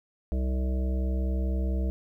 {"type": "harmonic tone", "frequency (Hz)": 64.3, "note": "C2", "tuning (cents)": -30, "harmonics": [1, 3, 5, 7, 9, 10], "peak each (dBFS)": [-25, -35, -39, -42, -44, -45], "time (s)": [0.32, 1.9], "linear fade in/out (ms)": 0, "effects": ["11-bit"]}